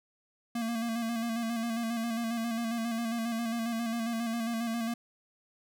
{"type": "tone with vibrato", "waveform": "square", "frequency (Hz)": 230.3, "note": "A#3", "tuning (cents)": -21, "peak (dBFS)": -31, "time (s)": [0.55, 4.94], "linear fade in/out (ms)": 5, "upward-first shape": "square", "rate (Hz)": 7.4, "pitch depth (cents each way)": 36, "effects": []}